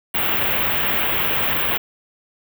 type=band-stop noise; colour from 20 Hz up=white; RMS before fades=-20 dBFS; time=0.14-1.78 s; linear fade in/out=10 ms; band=3300 to 15000 Hz; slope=48 dB/octave; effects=none